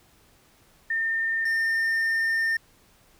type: tone pair in turn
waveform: sine / triangle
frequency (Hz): 1811 / 1811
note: A6 / A6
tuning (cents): +49 / +49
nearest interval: unison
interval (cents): 0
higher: neither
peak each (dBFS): -23 / -20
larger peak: second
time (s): 0.9-1.45 / 1.45-2.57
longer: second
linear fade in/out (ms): 5
effects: pink hiss -59 dBFS RMS until 3.19 s